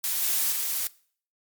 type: noise with level steps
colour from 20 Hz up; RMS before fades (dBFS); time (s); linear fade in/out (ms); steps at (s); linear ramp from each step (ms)
blue; -27 / -25 / -28; 0.04-0.87; 0; 0.22 / 0.52; 2
effects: noise-tail reverb RT60 0.5 s tail -21 dB re dry + MP3 96 kbps